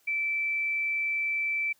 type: tone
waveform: sine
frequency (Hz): 2325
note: D7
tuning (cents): -18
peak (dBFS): -26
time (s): 0.07-1.73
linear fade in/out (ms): 10
effects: white hiss -66 dBFS RMS until 1.79 s